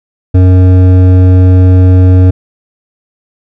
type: tone with hard clipping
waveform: sine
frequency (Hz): 92.1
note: F#2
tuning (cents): -7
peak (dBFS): -3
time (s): 0.34-2.31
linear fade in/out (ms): 10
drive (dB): 11
effects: none